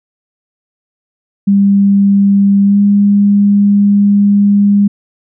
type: tone with pitch glide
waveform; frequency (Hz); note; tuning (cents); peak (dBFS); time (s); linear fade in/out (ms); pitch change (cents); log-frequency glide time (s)
sine; 199.1 to 202.5; G3 to G#3; +27 to -43; -5; 1.47-4.88; 10; +30; 2.63-2.79
effects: none